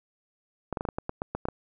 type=clicks; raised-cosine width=1 ms; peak=-16 dBFS; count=11; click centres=0.727 / 0.772 / 0.809 / 0.852 / 0.888 / 0.985 / 1.094 / 1.219 / 1.35 / 1.454 / 1.486 s; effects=none